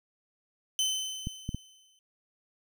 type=tone with exponential decay; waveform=25% pulse; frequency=3054 Hz; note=G7; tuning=46 cents flat; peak=-21 dBFS; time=0.79-1.99 s; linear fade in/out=1 ms; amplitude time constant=260 ms
type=clicks; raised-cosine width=5 ms; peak=-20 dBFS; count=3; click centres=1.271 / 1.491 / 1.546 s
effects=none